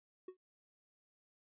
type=tone with exponential decay; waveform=triangle; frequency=370 Hz; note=F#4; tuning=in tune; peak=-40 dBFS; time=0.28-0.37 s; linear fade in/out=5 ms; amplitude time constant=19 ms; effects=resampled to 8000 Hz